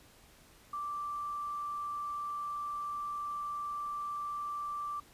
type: tone with quantisation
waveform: sine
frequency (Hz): 1172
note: D6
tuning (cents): -4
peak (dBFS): -35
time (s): 0.73-5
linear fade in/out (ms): 5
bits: 10
effects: pink hiss -60 dBFS RMS until 5.13 s + resampled to 32000 Hz